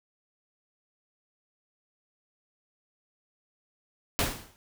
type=noise with exponential decay; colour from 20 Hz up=pink; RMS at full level=-23 dBFS; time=4.19-4.56 s; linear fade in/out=0 ms; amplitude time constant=79 ms; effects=none